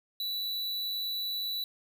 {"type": "tone", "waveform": "square", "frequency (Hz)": 3951, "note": "B7", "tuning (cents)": 0, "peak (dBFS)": -32, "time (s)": [0.2, 1.64], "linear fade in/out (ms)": 2, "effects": ["11-bit"]}